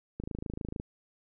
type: click train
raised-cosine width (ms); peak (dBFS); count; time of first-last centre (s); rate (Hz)
3; -23; 17; 0.2-0.799; 26.7
effects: none